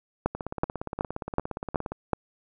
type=two click trains; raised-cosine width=1 ms; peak=-18 / -9 dBFS; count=28 / 6; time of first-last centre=0.35-1.92 / 0.26-2.133 s; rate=17.2 / 2.67 Hz; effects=none